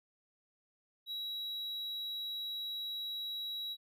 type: tone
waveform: triangle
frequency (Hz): 3880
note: B7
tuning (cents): -31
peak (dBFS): -36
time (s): 1.06-3.77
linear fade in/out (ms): 50
effects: none